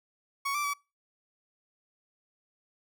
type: tone with pitch steps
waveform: 30% pulse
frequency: 1114 / 1171 / 1144 Hz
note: C#6 / D6 / D6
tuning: +8 / -5 / -46 cents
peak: -26 dBFS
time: 0.45-0.738 s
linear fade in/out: 10 ms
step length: 96 ms
effects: noise-tail reverb RT60 0.3 s tail -26 dB re dry